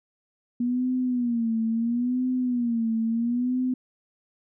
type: tone with vibrato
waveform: sine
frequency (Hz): 239.1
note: A#3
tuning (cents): +44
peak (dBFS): -22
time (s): 0.6-3.74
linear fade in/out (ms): 5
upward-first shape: sine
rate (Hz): 0.74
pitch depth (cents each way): 110
effects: none